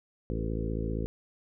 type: harmonic tone with a mistuned harmonic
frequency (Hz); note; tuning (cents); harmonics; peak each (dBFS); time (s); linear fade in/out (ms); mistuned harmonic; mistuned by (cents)
55.2; A1; +6; 1 / 2 / 3 / 4 / 5 / 6 / 7 / 8 / 9; -33 / -36 / -38 / -39 / -40 / -41 / -41 / -42 / -43; 0.3-1.06; 0; 8; +17
effects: none